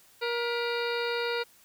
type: harmonic tone with a mistuned harmonic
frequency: 473.1 Hz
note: A#4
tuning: 26 cents sharp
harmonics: 1 / 2 / 3 / 4 / 5 / 6 / 8 / 9 / 10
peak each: -30 / -37 / -35 / -41 / -39 / -42 / -40 / -43 / -44 dBFS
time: 0.21-1.44 s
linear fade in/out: 20 ms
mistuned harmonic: 4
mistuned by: +74 cents
effects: white hiss -59 dBFS RMS until 1.64 s